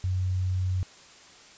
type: tone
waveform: sine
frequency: 92.5 Hz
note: F#2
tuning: in tune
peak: -24 dBFS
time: 0.04-0.83 s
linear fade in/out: 0 ms
effects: white hiss -51 dBFS RMS until 1.57 s + resampled to 16000 Hz